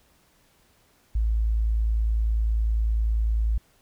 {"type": "tone", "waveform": "sine", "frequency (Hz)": 55, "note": "A1", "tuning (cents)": 0, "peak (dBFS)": -20, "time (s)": [1.15, 3.58], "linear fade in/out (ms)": 5, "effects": ["pink hiss -62 dBFS RMS until 3.81 s"]}